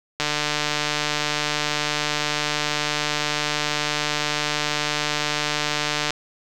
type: click train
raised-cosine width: 0.2 ms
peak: -5 dBFS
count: 881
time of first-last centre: 0.2-6.106 s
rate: 149 Hz
effects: none